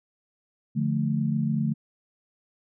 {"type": "chord", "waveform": "sine", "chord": "D minor", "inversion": "none", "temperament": "equal", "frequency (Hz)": [146.83, 174.61, 220], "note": ["D3", "F3", "A3"], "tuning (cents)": [0, 0, 0], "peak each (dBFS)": [-26, -30, -26], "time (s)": [0.75, 1.74], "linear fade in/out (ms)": 20, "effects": []}